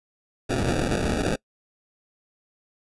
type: noise with sample-and-hold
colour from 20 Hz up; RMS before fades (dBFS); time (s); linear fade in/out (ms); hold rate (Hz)
white; -24; 0.49-1.36; 10; 1050
effects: noise-tail reverb RT60 0.1 s tail -24 dB re dry + resampled to 24000 Hz